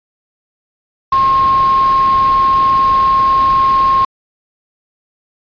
sine tone in noise, 1072 Hz, C6, 42 cents sharp, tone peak -8 dBFS, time 1.12-4.05 s, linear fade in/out 5 ms, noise pink, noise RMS -26 dBFS, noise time 1.12-4.05 s, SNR +15 dB, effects resampled to 11025 Hz

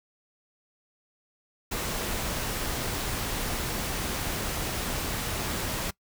pink noise, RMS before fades -31 dBFS, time 1.71-5.91 s, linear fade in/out 10 ms, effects noise-tail reverb RT60 0.1 s tail -22 dB re dry

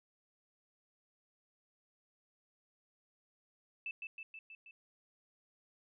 sine tone with echo, 2637 Hz, E7, in tune, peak -38 dBFS, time 3.86-3.91 s, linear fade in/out 2 ms, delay 160 ms, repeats 5, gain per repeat -3 dB, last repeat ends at 4.71 s, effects none

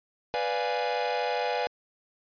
45% pulse chord, B diminished seventh, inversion none, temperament equal, 493.9 / 587.3 / 698.5 / 830.6 Hz, B4 / D5 / F5 / Ab5, 0 / 0 / 0 / 0 cents, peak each -31 / -34 / -33 / -31 dBFS, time 0.34-1.67 s, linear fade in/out 0 ms, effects resampled to 11025 Hz

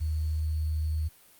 sine tone with sample-and-hold, 77.78 Hz, D#2, in tune, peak -26 dBFS, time 0-1.09 s, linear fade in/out 20 ms, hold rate 4410 Hz, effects white hiss -57 dBFS RMS until 1.39 s + Opus 48 kbps

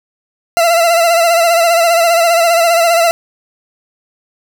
40% pulse tone with vibrato, 676 Hz, E5, 43 cents sharp, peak -7 dBFS, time 0.57-3.11 s, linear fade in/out 0 ms, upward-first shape sine, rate 15 Hz, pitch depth 49 cents each way, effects none

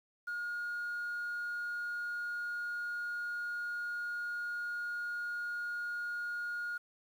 sine tone, 1430 Hz, F6, 41 cents sharp, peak -34 dBFS, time 0.27-6.78 s, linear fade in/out 10 ms, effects tanh soft clip ceiling -32 dBFS + 10-bit

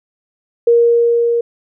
sine tone with level ramp, 470 Hz, A#4, 14 cents sharp, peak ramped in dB -6 to -12 dBFS, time 0.67-1.41 s, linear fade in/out 5 ms, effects none

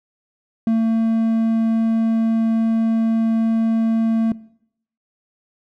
triangle tone with hard clipping, 225.3 Hz, A3, 41 cents sharp, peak -15 dBFS, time 0.67-4.32 s, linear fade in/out 2 ms, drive 6 dB, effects noise-tail reverb RT60 0.7 s tail -20 dB re dry

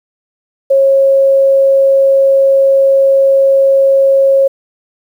sine tone, 544 Hz, C#5, 33 cents flat, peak -5 dBFS, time 0.7-4.48 s, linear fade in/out 10 ms, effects 7-bit

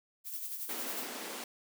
violet noise with tremolo, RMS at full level -38 dBFS, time 0.24-1.08 s, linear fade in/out 50 ms, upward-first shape sine, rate 11 Hz, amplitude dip 50%
pink high-pass noise, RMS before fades -42 dBFS, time 0.69-1.44 s, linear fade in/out 2 ms, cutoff 220 Hz, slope 48 dB/octave
effects none

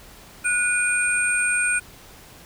sine tone cluster, 1462 / 2447 / 8670 Hz, F#6 / D#7 / C#9, -21 / -29 / -39 cents, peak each -22 / -23 / -25 dBFS, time 0.44-1.8 s, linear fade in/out 20 ms, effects pink hiss -46 dBFS RMS until 2.45 s

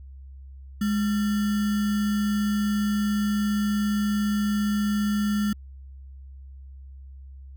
sine tone with sample-and-hold, 207.7 Hz, G#3, in tune, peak -21 dBFS, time 0.81-5.53 s, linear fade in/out 5 ms, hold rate 1575 Hz, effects added 67 Hz sine -40 dBFS peak until 7.56 s

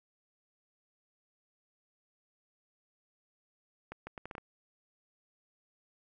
accelerating click train, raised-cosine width 0.5 ms, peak -27 dBFS, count 7, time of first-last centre 3.92-4.381 s, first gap 150 ms, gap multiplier 0.72, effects none

